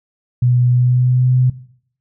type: tone with pitch glide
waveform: sine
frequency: 123.47 to 127.09 Hz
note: B2 to C3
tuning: 0 to -50 cents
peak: -10 dBFS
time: 0.42-1.5 s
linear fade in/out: 5 ms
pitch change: +50 cents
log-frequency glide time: 0.7-1.33 s
effects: noise-tail reverb RT60 0.6 s tail -17 dB re dry